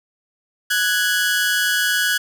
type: tone pair together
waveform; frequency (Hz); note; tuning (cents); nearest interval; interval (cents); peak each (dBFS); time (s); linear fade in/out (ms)
sawtooth; 1480 / 1661.2; F#6 / G#6; 0 / 0; major second; 200; -16; 0.7-2.18; 10
effects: none